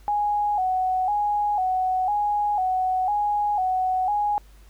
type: tone with vibrato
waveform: sine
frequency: 785 Hz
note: G5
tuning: 2 cents sharp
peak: -20 dBFS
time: 0.08-4.38 s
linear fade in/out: 0 ms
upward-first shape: square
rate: 1 Hz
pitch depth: 93 cents each way
effects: added 50 Hz sine -47 dBFS peak until 4.69 s + pink hiss -58 dBFS RMS until 4.69 s